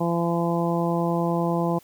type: harmonic tone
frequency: 170 Hz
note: F3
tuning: 46 cents flat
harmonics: 1 / 2 / 3 / 4 / 5 / 6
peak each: -24 / -27 / -29 / -30 / -31 / -32 dBFS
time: 0-1.79 s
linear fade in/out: 10 ms
effects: white hiss -55 dBFS RMS until 1.83 s

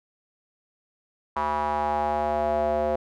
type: tone with band-pass filter sweep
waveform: square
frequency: 75 Hz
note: D2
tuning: 37 cents sharp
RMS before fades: -25 dBFS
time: 1.36-2.96 s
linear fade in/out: 5 ms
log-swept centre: 1000 to 600 Hz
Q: 5.2
effects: none

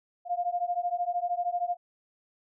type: beating tone pair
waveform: sine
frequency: 698.5 / 711.5 Hz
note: F5 / F5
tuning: 0 / +32 cents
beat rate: 13 Hz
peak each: -30 dBFS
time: 0.25-1.77 s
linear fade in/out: 50 ms
effects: none

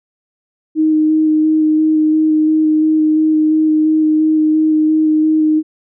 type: tone with vibrato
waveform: sine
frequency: 311.1 Hz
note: D#4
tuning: in tune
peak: -9 dBFS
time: 0.75-5.63 s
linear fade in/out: 50 ms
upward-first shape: square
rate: 2.9 Hz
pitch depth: 10 cents each way
effects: none

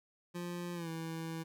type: tone with pitch glide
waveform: 25% pulse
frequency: 175 to 163.28 Hz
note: F3 to E3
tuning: +4 to -16 cents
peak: -35 dBFS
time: 0.34-1.44 s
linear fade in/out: 20 ms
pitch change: -120 cents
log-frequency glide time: 0.74-0.89 s
effects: none

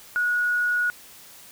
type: tone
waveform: sine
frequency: 1456 Hz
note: F#6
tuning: 28 cents flat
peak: -20 dBFS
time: 0.16-0.9 s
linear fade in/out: 0 ms
effects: white hiss -47 dBFS RMS until 1.51 s

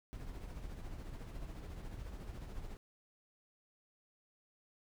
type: noise with tremolo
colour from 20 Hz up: brown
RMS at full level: -44 dBFS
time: 0.13-2.77 s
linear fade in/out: 0 ms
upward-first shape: sine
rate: 14 Hz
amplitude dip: 45%
effects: none

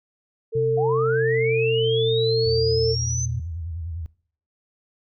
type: tone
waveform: sine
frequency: 448.6 Hz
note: A4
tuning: 34 cents sharp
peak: -18 dBFS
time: 0.52-2.96 s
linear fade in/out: 50 ms
type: tone with pitch glide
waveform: sine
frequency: 129.9 to 119.81 Hz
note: C3 to A#2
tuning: -12 to +48 cents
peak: -25 dBFS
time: 0.55-3.4 s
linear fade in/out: 5 ms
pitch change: -140 cents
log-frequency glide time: 0.99-2.21 s
type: linear sweep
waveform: sine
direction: up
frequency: 679 to 6200 Hz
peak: -26 dBFS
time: 0.77-3.26 s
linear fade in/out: 10 ms
type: tone with vibrato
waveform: sine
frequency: 83 Hz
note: E2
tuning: 12 cents sharp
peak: -28 dBFS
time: 2.46-4.06 s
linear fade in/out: 0 ms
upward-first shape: square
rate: 10 Hz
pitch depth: 85 cents each way
effects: noise-tail reverb RT60 0.5 s tail -21 dB re dry

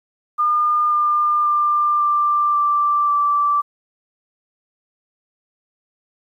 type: tone with pitch steps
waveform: sine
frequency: 1210 / 1200.9 / 1192 / 1183 / 1174.2 / 1165.4 Hz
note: D#6 / D6 / D6 / D6 / D6 / D6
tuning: -49 / +38 / +25 / +12 / -1 / -14 cents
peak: -14 dBFS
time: 0.38-3.62 s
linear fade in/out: 20 ms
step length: 540 ms
effects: 9-bit

